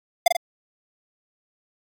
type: tone with echo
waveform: square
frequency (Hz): 698.5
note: F5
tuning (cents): 0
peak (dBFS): -12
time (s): 0.26-0.28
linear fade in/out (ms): 5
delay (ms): 44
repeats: 2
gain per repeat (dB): -4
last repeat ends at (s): 0.368
effects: AAC 64 kbps